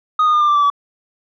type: tone with pitch steps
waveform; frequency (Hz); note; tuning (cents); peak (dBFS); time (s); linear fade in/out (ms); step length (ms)
sine; 1244.5 / 1227.4 / 1210.5 / 1193.8 / 1177.4 / 1161.2 / 1145.2; D#6 / D#6 / D#6 / D6 / D6 / D6 / D6; 0 / -24 / -48 / +28 / +4 / -20 / -44; -8; 0.19-0.701; 5; 73
effects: tanh soft clip ceiling -10 dBFS